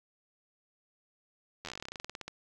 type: slowing click train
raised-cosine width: 0.2 ms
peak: -23 dBFS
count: 21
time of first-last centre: 1.65-2.28 s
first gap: 11 ms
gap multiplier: 1.1
effects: none